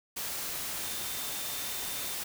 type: tone in noise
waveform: sine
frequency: 3600 Hz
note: A7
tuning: 39 cents sharp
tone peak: -45 dBFS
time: 0.83-2.15 s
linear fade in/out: 10 ms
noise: white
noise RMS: -36 dBFS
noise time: 0.16-2.24 s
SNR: -12 dB
effects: none